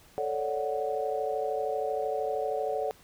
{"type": "chord", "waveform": "sine", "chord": "D major seventh", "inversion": "second", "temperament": "equal", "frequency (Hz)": [440, 554.4, 587.3, 740], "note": ["A4", "C#5", "D5", "F#5"], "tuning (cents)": [0, 0, 0, 0], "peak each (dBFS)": [-32, -34, -35, -33], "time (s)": [0.18, 2.91], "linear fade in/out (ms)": 0, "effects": ["pink hiss -57 dBFS RMS until 3.03 s"]}